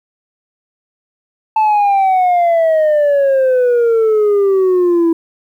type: exponential sweep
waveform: sine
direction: down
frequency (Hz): 880 to 328.3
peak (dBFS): -6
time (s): 1.56-5.13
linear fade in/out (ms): 5
effects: tanh soft clip ceiling -8 dBFS + 8-bit